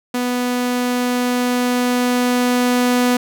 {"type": "tone with level ramp", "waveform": "sawtooth", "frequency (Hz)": 246.9, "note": "B3", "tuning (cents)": 0, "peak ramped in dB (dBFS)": [-14, -9], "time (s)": [0.14, 3.17], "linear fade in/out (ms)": 5, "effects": []}